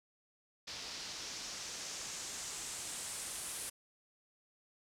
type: noise with low-pass filter sweep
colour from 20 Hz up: white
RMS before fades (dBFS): -44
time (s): 0.67-3.7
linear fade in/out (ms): 10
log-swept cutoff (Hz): 4800 to 10000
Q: 2.1
effects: none